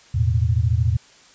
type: chord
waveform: sine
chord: E suspended fourth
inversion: none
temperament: equal with one note detuned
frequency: 82.07 / 110 / 123.47 Hz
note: E2 / A2 / B2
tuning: -7 / 0 / 0 cents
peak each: -20 / -19 / -23 dBFS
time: 0.14-0.97 s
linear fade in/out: 10 ms
effects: white hiss -50 dBFS RMS until 1.34 s + resampled to 16000 Hz